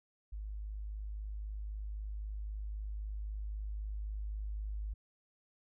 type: tone with level ramp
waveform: sine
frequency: 51.91 Hz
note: G#1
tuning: in tune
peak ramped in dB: -39 to -36 dBFS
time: 0.32-4.94 s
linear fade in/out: 10 ms
effects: none